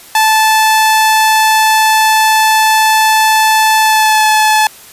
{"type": "tone with pitch glide", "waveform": "sawtooth", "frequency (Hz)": [874, 863], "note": ["A5", "A5"], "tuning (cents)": [-12, -34], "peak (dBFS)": -3, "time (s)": [0.15, 4.67], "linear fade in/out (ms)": 2, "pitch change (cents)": -22, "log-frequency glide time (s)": [3.81, 4.25], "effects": ["white hiss -36 dBFS RMS until 4.92 s", "resampled to 32000 Hz"]}